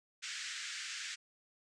pink band-pass noise, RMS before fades -43 dBFS, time 0.22-1.16 s, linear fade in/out 20 ms, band 1500 to 7900 Hz, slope 48 dB/octave, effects none

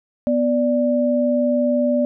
sine tone pair together, 246.8 / 587 Hz, B3 / D5, -1 / -1 cents, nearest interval octave + minor third, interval 1500 cents, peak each -18 dBFS, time 0.27-2.05 s, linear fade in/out 0 ms, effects none

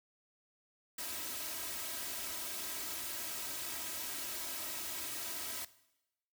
white noise with comb filter, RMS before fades -41 dBFS, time 0.98-5.65 s, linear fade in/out 5 ms, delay 3.1 ms, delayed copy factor +0.75, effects noise-tail reverb RT60 0.9 s tail -18 dB re dry + high-pass 60 Hz 12 dB/octave

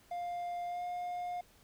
triangle tone with pitch glide, 702 to 711.4 Hz, F5 to F5, +9 to +32 cents, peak -34 dBFS, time 0.11-1.41 s, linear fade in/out 5 ms, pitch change +23 cents, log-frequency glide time 0.68-0.82 s, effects pink hiss -64 dBFS RMS until 1.63 s

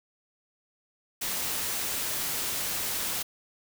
white noise, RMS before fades -31 dBFS, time 1.21-3.23 s, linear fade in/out 10 ms, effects none

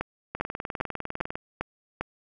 two click trains, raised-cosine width 0.5 ms, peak -17 / -14 dBFS, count 21 / 6, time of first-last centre 0.35-1.355 / 0.01-2.01 s, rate 19.9 / 2.5 Hz, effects none

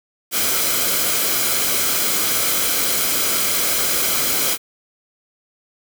white noise with comb filter, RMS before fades -19 dBFS, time 0.31-4.58 s, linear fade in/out 50 ms, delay 1.1 ms, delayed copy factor -0.5, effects none

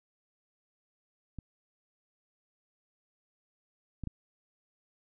clicks, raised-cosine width 5 ms, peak -28 / -25 / -23 dBFS, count 3, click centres 1.387 / 4.037 / 4.073 s, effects none

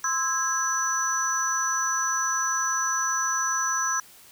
sine tone cluster, 1042 / 1316 / 1635 / 5950 Hz, C6 / E6 / G#6 / F#8, -7 / -3 / -28 / +9 cents, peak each -30 / -30 / -30 / -26 dBFS, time 0.04-4 s, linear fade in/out 2 ms, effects white hiss -51 dBFS RMS until 4.31 s

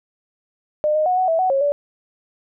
sine tone with pitch steps, 605 / 617 / 731 / 744 / 654 / 745 / 545 / 577 Hz, D#5 / D#5 / F#5 / F#5 / E5 / F#5 / C#5 / D5, -49 / -15 / -21 / +9 / -14 / +12 / -29 / -31 cents, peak -15 dBFS, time 0.84-1.72 s, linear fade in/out 0 ms, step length 110 ms, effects none

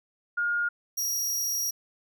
sine / sawtooth tone pair in turn, 1422 / 5688 Hz, F6 / F8, +31 / +31 cents, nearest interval 2 octaves, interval 2400 cents, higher second, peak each -24 dBFS, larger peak neither, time 0.37-0.69 / 0.97-1.71 s, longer second, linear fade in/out 10 ms, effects none

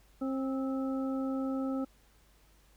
harmonic tone with a mistuned harmonic, 266.5 Hz, C4, 32 cents sharp, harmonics 1 / 2 / 3 / 5, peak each -31 / -39 / -47 / -45 dBFS, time 0.21-1.85 s, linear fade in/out 10 ms, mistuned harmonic 5, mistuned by -34 cents, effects added 50 Hz sine -62 dBFS peak until 2.76 s + pink hiss -66 dBFS RMS until 2.76 s

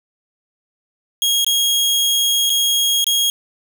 sawtooth tone with dropouts, 3277 Hz, G#7, 24 cents flat, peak -11 dBFS, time 1.22-3.3 s, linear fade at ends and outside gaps 1 ms, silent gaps 1.446-1.465 / 2.496-2.501 / 3.043-3.067 s, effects 7-bit

